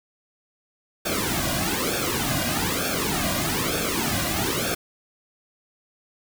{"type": "noise with flanger", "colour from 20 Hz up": "pink", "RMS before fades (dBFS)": -25, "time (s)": [1.05, 4.75], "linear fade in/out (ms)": 10, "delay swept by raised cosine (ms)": [1, 2.3], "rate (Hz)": 1.1, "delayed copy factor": -0.9, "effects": []}